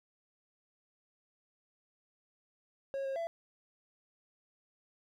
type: tone with pitch steps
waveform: triangle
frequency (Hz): 546 / 539 / 670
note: C#5 / C#5 / E5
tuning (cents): -26 / -49 / +28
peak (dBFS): -32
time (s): 2.94-3.27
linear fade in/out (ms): 0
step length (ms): 110
effects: none